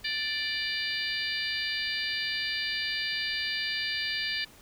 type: harmonic tone with a mistuned harmonic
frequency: 587.3 Hz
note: D5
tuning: in tune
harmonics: 3 / 4 / 5 / 6 / 7 / 8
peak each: -34 / -36 / -37 / -37 / -39 / -35 dBFS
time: 0.04-4.45 s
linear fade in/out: 10 ms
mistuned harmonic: 6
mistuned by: +51 cents
effects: pink hiss -54 dBFS RMS until 4.61 s